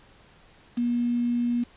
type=tone with quantisation; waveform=sine; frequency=240 Hz; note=B3; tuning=49 cents flat; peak=-22 dBFS; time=0.77-1.64 s; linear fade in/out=10 ms; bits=7; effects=pink hiss -55 dBFS RMS until 1.76 s + resampled to 8000 Hz